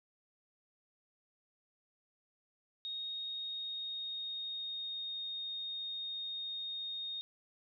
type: tone with pitch glide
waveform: sine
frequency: 3729 to 3703 Hz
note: A#7 to A#7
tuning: 0 to -12 cents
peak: -38 dBFS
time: 2.85-7.21 s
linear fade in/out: 0 ms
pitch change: -12 cents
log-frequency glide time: 3.3-5.23 s
effects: none